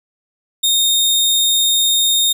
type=tone; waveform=sawtooth; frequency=3684 Hz; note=A#7; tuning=21 cents flat; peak=-9 dBFS; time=0.63-2.33 s; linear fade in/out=10 ms; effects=none